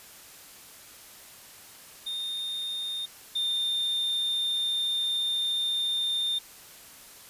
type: tone pair in turn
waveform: triangle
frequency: 3653 / 3617 Hz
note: A#7 / A7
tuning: -36 / +47 cents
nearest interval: unison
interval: 17 cents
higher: first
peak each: -29 / -24 dBFS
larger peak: second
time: 2.06-3.06 / 3.35-6.39 s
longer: second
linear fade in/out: 10 ms
effects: white hiss -49 dBFS RMS until 7.29 s + resampled to 32000 Hz